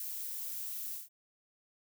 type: noise with ADSR envelope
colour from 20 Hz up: violet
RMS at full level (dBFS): -38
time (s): 0-1.09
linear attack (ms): 3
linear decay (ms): 4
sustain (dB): -2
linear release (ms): 160
effects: none